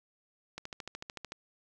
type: click train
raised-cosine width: 0.2 ms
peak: -23 dBFS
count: 11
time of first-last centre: 0.58-1.321 s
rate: 13.5 Hz
effects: none